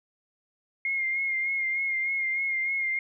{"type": "tone with vibrato", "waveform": "sine", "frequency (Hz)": 2134, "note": "C7", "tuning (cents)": 34, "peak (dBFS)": -25, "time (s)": [0.85, 2.99], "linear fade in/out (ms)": 2, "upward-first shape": "sine", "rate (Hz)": 3.3, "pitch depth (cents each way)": 33, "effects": []}